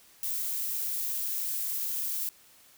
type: noise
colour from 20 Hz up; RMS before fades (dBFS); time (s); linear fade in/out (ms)
violet; -32; 0.23-2.29; 0
effects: white hiss -58 dBFS RMS until 2.77 s